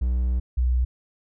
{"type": "tone pair in turn", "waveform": ["triangle", "sine"], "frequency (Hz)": [61.74, 62.03], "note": ["B1", "B1"], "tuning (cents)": [0, 8], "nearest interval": "unison", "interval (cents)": 8, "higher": "second", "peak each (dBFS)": -18, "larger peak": "neither", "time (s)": [[0.01, 0.4], [0.57, 0.85]], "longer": "first", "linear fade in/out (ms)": 10, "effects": []}